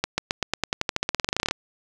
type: accelerating click train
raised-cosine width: 0.2 ms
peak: -5 dBFS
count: 23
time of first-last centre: 0.04-1.511 s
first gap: 140 ms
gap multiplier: 0.92
effects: none